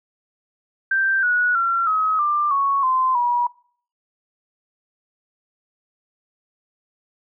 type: tone with pitch steps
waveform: sine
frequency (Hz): 1568 / 1463 / 1365 / 1273.6 / 1188.3 / 1108.7 / 1034.5 / 965.2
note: G6 / F#6 / F6 / D#6 / D6 / C#6 / C6 / B5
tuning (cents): 0 / -20 / -40 / +40 / +20 / 0 / -20 / -40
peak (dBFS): -16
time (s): 0.91-3.47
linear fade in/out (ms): 5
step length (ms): 320
effects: noise-tail reverb RT60 0.5 s tail -22 dB re dry